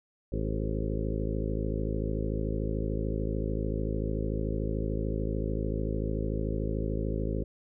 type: harmonic tone with a mistuned harmonic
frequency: 53.5 Hz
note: A1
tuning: 48 cents flat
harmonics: 1 / 2 / 3 / 4 / 5 / 6 / 7 / 8 / 9 / 10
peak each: -32 / -35 / -37 / -38 / -39 / -40 / -40 / -41 / -42 / -42 dBFS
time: 0.32-7.44 s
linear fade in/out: 5 ms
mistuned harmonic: 7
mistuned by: +48 cents
effects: none